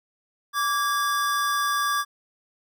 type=tone pair together; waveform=square; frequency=1161.1 / 1642 Hz; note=D6 / G#6; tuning=-20 / -20 cents; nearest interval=tritone; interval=600 cents; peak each=-24 / -28 dBFS; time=0.53-2.05 s; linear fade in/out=50 ms; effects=none